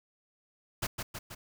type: noise with echo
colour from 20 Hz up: pink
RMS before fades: -32 dBFS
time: 0.82-0.87 s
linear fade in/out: 10 ms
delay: 160 ms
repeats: 3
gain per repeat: -4 dB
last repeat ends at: 1.35 s
effects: none

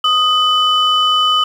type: tone pair together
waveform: sine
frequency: 1244.5 / 3000 Hz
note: D#6 / F#7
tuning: 0 / +23 cents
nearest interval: octave + minor third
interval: 1523 cents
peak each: -12 dBFS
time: 0.04-1.44 s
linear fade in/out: 5 ms
effects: tanh soft clip ceiling -5 dBFS + 7-bit

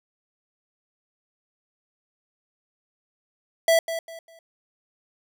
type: tone with echo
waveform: square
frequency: 659.3 Hz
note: E5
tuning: in tune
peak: -16 dBFS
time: 3.68-3.79 s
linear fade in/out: 2 ms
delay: 200 ms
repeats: 3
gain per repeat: -11 dB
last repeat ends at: 4.39 s
effects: none

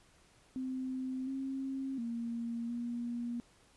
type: tone with pitch steps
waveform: sine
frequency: 259.2 / 268 / 233.3 / 238.2 Hz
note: C4 / C4 / A#3 / A#3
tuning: -16 / +42 / +2 / +38 cents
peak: -35 dBFS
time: 0.56-3.4 s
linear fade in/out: 0 ms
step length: 710 ms
effects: pink hiss -65 dBFS RMS until 3.76 s + resampled to 24000 Hz

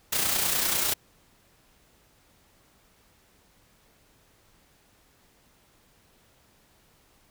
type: noise with amplitude modulation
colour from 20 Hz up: white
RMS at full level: -24 dBFS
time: 0.12-0.94 s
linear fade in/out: 10 ms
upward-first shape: sine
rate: 30.1 Hz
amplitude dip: 45%
effects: pink hiss -62 dBFS RMS until 7.3 s

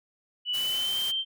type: tone with pitch glide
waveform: sine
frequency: 2960 to 3136 Hz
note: F#7 to G7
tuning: 0 to 0 cents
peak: -26 dBFS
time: 0.45-1.25 s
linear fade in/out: 50 ms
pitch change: +100 cents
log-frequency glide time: 0.55-1 s
type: noise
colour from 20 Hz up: white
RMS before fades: -38 dBFS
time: 0.53-1.12 s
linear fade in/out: 20 ms
effects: none

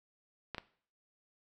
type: clicks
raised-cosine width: 0.3 ms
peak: -22 dBFS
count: 2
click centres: 0.547 / 0.582 s
effects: noise-tail reverb RT60 0.5 s tail -18 dB re dry

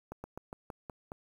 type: slowing click train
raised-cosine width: 1 ms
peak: -27 dBFS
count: 7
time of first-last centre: 0.12-1.119 s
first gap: 120 ms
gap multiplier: 1.13
effects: 9-bit

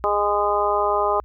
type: harmonic tone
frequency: 205.6 Hz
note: G#3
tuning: 17 cents flat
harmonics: 2 / 3 / 4 / 5 / 6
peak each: -24 / -24 / -24 / -24 / -24 dBFS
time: 0.04-1.2 s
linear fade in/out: 0 ms
effects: added 60 Hz sine -41 dBFS peak until 1.24 s

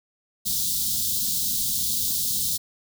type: band-stop noise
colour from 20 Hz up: white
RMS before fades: -25 dBFS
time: 0.45-2.58 s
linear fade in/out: 20 ms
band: 250 to 3500 Hz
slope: 48 dB/octave
effects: none

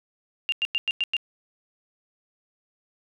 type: tone bursts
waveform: sine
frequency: 2794 Hz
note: F7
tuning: in tune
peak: -21 dBFS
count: 6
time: 0.49-1.167 s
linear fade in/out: 0 ms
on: 32 ms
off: 97 ms
effects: none

